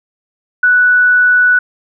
sine tone, 1480 Hz, F#6, in tune, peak -6 dBFS, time 0.63-1.59 s, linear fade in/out 5 ms, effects none

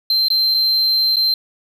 triangle tone with dropouts, 4126 Hz, C8, 25 cents flat, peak -12 dBFS, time 0.1-1.34 s, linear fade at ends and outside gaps 2 ms, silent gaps 0.284-0.302 / 0.542-0.545 / 1.159-1.167 s, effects none

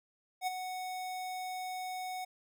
square tone with ADSR envelope, 740 Hz, F#5, in tune, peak -30 dBFS, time 0.41-2.25 s, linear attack 61 ms, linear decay 19 ms, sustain -8 dB, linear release 10 ms, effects none

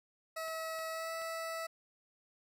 20% pulse tone with pitch glide, 645 to 654.4 Hz, E5 to E5, -38 to -13 cents, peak -33 dBFS, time 0.36-1.67 s, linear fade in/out 10 ms, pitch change +25 cents, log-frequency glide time 0.9-1.12 s
clicks, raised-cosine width 0.3 ms, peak -39 dBFS, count 3, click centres 0.482 / 0.79 / 1.217 s
effects none

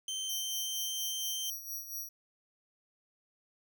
25% pulse tone with pitch glide, 3112 to 3130 Hz, G7 to G7, -13 to -3 cents, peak -31 dBFS, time 0.08-1.5 s, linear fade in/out 2 ms, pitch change +10 cents, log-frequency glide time 0.2-0.94 s
10% pulse tone with tremolo, 5760 Hz, F#8, 47 cents flat, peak -31 dBFS, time 0.29-2.09 s, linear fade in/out 5 ms, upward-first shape sine, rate 4.3 Hz, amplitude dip 65%
effects none

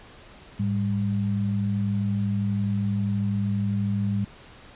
sine tone pair together, 106.9 / 199.25 Hz, A2 / G3, -49 / +28 cents, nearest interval major seventh, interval 1077 cents, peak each -25 dBFS, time 0.59-4.25 s, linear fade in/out 10 ms, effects pink hiss -48 dBFS RMS until 4.75 s + resampled to 8000 Hz

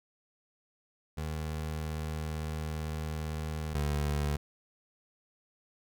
25% pulse tone pair in turn, 77.78 / 73.41 Hz, D#2 / D2, 0 / 0 cents, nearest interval minor second, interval 100 cents, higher first, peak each -30 / -25 dBFS, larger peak second, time 1.17-3.74 / 3.74-4.37 s, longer first, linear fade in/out 10 ms, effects none

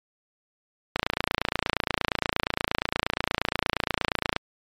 click train, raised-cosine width 0.3 ms, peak -6 dBFS, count 98, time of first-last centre 0.96-4.364 s, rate 28.5 Hz, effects MP3 96 kbps

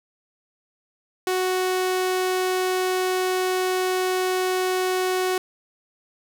sawtooth tone, 370 Hz, F#4, in tune, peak -17 dBFS, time 1.27-5.38 s, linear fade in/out 2 ms, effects none

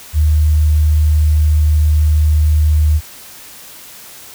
sine tone, 76.4 Hz, D#2, 31 cents flat, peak -8 dBFS, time 0.13-3.01 s, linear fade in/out 50 ms, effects white hiss -36 dBFS RMS until 4.34 s

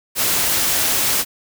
white noise, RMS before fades -18 dBFS, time 0.15-1.25 s, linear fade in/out 50 ms, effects none

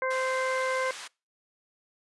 harmonic tone, 520 Hz, C5, 11 cents flat, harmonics 1 / 2 / 3 / 4, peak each -29 / -32 / -34 / -35 dBFS, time 0.02-0.91 s, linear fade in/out 2 ms
pink band-pass noise, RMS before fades -42 dBFS, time 0.1-1.08 s, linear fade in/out 10 ms, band 1200 to 9000 Hz, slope 12 dB/octave
effects noise-tail reverb RT60 0.3 s tail -25 dB re dry + resampled to 24000 Hz

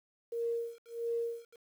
sine tone with tremolo, 466.2 Hz, A#4, in tune, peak -30 dBFS, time 0.32-1.56 s, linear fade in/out 5 ms, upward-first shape sine, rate 1.5 Hz, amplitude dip 100%, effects 10-bit

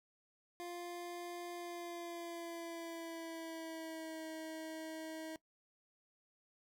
25% pulse tone with pitch glide, 349.2 to 318.4 Hz, F4 to D#4, 0 to +40 cents, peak -40 dBFS, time 0.6-5.36 s, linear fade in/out 0 ms, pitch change -160 cents, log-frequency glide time 1.54-4.27 s, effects noise-tail reverb RT60 0.1 s tail -19 dB re dry

